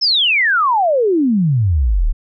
sine exponential sweep, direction down, 5400 to 31.97 Hz, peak -11 dBFS, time 0.01-2.13 s, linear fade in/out 20 ms, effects none

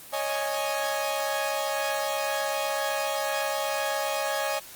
sawtooth chord, C# suspended second, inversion none, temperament equal, 554.4 / 622.3 / 830.6 Hz, C#5 / D#5 / G#5, 0 / 0 / 0 cents, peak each -27 dBFS, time 0.12-4.6 s, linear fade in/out 20 ms, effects white hiss -45 dBFS RMS until 4.75 s + Opus 24 kbps

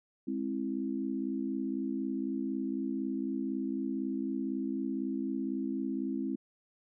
sine chord, Ab augmented, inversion none, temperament equal with one note detuned, 207.7 / 265.6 / 329.6 Hz, Ab3 / C4 / E4, 0 / +26 / 0 cents, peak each -37 / -34 / -37 dBFS, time 0.27-6.36 s, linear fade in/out 10 ms, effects none

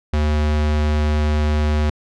square tone, 75.4 Hz, D2, 46 cents sharp, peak -16 dBFS, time 0.13-1.9 s, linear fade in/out 5 ms, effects low-pass 5000 Hz 12 dB/octave

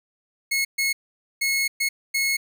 sawtooth tone bursts at uneven times, 2177 Hz, C#7, 32 cents flat, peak -17 dBFS, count 5, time 0.51-0.65 / 0.78-0.93 / 1.41-1.68 / 1.8-1.89 / 2.14-2.37 s, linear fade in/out 10 ms, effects none

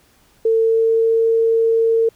sine tone with pitch glide, 450 to 453.9 Hz, A4 to A#4, +39 to -46 cents, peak -12 dBFS, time 0.45-2.09 s, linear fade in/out 5 ms, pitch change +15 cents, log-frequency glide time 0.59-1.28 s, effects pink hiss -55 dBFS RMS until 2.15 s

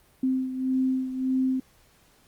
sine beating tone pair, 260 / 261.7 Hz, C4 / C4, -11 / 0 cents, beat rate 1.7 Hz, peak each -24 / -30 dBFS, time 0.23-1.6 s, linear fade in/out 5 ms, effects pink hiss -60 dBFS RMS until 2.27 s + Opus 32 kbps

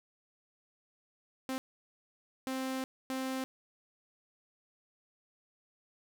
sawtooth tone bursts at uneven times, 262.3 Hz, C4, 4 cents sharp, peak -30 dBFS, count 3, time 1.49-1.58 / 2.47-2.84 / 3.1-3.44 s, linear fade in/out 0 ms, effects none

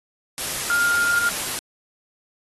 sine tone in noise, 1407 Hz, F6, 12 cents sharp, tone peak -17 dBFS, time 0.7-1.29 s, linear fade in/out 0 ms, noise white, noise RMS -27 dBFS, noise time 0.38-1.59 s, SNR +7 dB, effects AAC 32 kbps

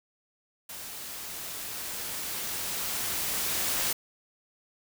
white noise with level ramp, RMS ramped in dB -41 to -28 dBFS, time 0.69-3.93 s, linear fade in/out 5 ms, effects none

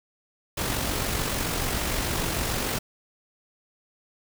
pink noise with amplitude modulation, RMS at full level -26 dBFS, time 0.57-2.79 s, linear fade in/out 10 ms, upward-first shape sine, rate 46.8 Hz, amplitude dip 35%, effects none

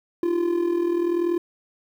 triangle tone with amplitude modulation, 344.7 Hz, F4, 23 cents flat, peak -15 dBFS, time 0.23-1.38 s, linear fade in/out 2 ms, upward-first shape sine, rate 40.6 Hz, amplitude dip 65%, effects 9-bit

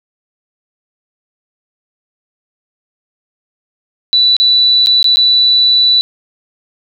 sine tone with dropouts, 3964 Hz, B7, 6 cents sharp, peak -6 dBFS, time 4.13-6.01 s, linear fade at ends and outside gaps 0 ms, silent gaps 4.366-4.4 / 4.861-4.87 / 5.028-5.043 / 5.159-5.17 s, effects none

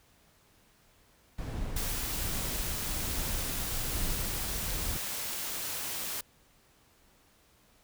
brown noise with tremolo, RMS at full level -34 dBFS, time 1.38-4.97 s, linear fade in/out 5 ms, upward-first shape sine, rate 1.2 Hz, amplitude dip 40%
white noise, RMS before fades -36 dBFS, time 1.76-6.21 s, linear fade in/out 5 ms
effects pink hiss -64 dBFS RMS until 7.83 s

